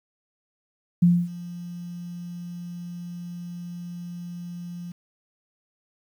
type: tone with ADSR envelope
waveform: sine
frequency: 174.3 Hz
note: F3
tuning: 3 cents flat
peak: -12 dBFS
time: 1.02-4.92 s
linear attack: 9 ms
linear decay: 250 ms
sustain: -21 dB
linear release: 6 ms
effects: 9-bit